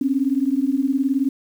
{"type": "beating tone pair", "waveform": "sine", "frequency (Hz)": [261.6, 280.6], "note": ["C4", "C#4"], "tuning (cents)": [0, 21], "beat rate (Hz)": 19, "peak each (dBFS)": [-20, -20], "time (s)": [0.01, 1.29], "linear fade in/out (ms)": 5, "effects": ["8-bit"]}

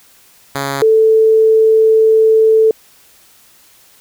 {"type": "tone pair in turn", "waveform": ["5% pulse", "sine"], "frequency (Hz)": [138.59, 441.3], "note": ["C#3", "A4"], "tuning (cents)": [0, 5], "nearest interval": "octave + minor sixth", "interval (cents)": 2005, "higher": "second", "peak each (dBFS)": -6, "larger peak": "neither", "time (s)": [[0.55, 0.82], [0.82, 2.71]], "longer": "second", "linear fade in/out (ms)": 2, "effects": ["white hiss -47 dBFS RMS until 4 s"]}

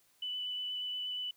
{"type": "tone with vibrato", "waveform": "sine", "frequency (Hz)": 2985, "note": "F#7", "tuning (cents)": 15, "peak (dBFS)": -35, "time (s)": [0.22, 1.31], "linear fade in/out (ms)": 5, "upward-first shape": "sine", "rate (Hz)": 8.4, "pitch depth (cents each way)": 9, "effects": ["white hiss -69 dBFS RMS until 1.36 s"]}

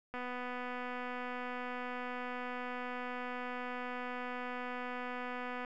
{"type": "click train", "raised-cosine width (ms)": 0.5, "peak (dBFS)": -27, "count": 1367, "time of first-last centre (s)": [0.14, 5.648], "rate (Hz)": 248, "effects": []}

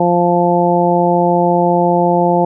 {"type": "harmonic tone", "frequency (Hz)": 174.61, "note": "F3", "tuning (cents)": 0, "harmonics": [1, 2, 3, 4, 5], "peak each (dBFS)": [-16, -16, -16, -16, -16], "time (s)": [0, 2.45], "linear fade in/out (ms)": 5, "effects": []}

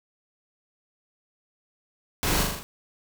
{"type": "noise with echo", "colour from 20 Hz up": "pink", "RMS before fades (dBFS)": -26, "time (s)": [2.23, 2.43], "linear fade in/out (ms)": 0, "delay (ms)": 40, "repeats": 5, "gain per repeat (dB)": -3, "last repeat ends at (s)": 2.63, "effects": []}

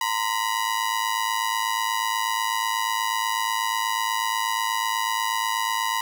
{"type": "ring-modulated tone", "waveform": "sawtooth", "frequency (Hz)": 973, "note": "B5", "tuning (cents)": -26, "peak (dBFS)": -16, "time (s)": [0.01, 6.01], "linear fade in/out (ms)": 0, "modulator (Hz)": 54.1, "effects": []}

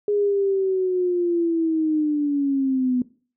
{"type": "linear sweep", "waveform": "sine", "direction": "down", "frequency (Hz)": [415.3, 246.9], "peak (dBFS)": -18, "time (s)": [0.08, 3.02], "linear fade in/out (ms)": 2, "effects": ["noise-tail reverb RT60 0.4 s tail -19 dB re dry"]}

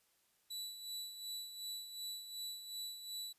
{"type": "tone with tremolo", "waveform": "sawtooth", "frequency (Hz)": 3951, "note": "B7", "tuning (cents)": 0, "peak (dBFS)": -38, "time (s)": [0.5, 3.33], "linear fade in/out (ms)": 10, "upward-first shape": "sine", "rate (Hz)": 2.7, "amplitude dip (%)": 60, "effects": ["white hiss -75 dBFS RMS until 3.38 s", "resampled to 32000 Hz"]}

